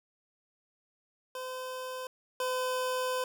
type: tone pair in turn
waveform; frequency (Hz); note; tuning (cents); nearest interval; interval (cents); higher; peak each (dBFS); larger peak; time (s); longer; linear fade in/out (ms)
25% pulse; 512 / 508.8; C5 / C5; -38 / -48; unison; 10; first; -33 / -26; second; 1.35-2.07 / 2.4-3.24; second; 2
effects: none